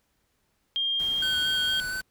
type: tone with pitch glide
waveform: sine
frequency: 3209 to 3228 Hz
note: G7 to G#7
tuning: +40 to -50 cents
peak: -24 dBFS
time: 0.76-1.8 s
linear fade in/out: 0 ms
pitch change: +10 cents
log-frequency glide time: 1.14-1.21 s
type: noise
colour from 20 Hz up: pink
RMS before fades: -44 dBFS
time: 0.99-2.02 s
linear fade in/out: 10 ms
type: tone with vibrato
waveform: square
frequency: 1507 Hz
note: F#6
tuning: 31 cents sharp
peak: -30 dBFS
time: 1.22-2.01 s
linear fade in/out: 5 ms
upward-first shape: square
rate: 4.3 Hz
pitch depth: 16 cents each way
effects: pink hiss -72 dBFS RMS until 2.1 s